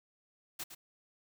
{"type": "noise with echo", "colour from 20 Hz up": "white", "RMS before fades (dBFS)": -40, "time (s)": [0.59, 0.64], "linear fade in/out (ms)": 10, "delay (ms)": 110, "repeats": 1, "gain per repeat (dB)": -9, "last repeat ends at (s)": 0.75, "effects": []}